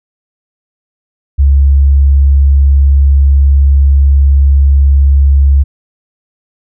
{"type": "tone", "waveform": "sine", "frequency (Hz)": 69.3, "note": "C#2", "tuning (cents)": 0, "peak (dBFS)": -3, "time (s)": [1.38, 5.64], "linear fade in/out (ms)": 20, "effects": []}